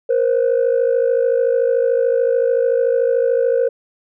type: tone pair together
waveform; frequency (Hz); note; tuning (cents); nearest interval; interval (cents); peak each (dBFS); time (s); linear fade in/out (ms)
sine; 473.4 / 527; A#4 / C5; +27 / +12; major second; 185; -14 / -15; 0.09-3.69; 10
effects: tanh soft clip ceiling -9 dBFS